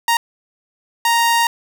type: tone bursts at uneven times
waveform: sawtooth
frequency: 932.3 Hz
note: A#5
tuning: in tune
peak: -9 dBFS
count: 2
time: 0.08-0.17 / 1.05-1.47 s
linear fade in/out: 2 ms
effects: none